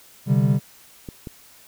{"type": "chord", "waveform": "triangle", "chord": "C suspended second", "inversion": "none", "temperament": "equal", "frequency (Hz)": [130.81, 146.83, 196], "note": ["C3", "D3", "G3"], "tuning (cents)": [0, 0, 0], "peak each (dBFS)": [-17, -18, -19], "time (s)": [0.26, 0.6], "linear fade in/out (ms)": 50}
{"type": "clicks", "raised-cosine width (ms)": 3, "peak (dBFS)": -20, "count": 2, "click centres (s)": [1.088, 1.272]}
{"effects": ["white hiss -50 dBFS RMS until 1.67 s"]}